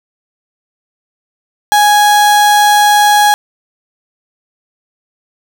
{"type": "tone", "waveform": "35% pulse", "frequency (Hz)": 830.6, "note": "G#5", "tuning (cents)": 0, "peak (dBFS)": -4, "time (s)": [1.72, 3.34], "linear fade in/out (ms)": 0, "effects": []}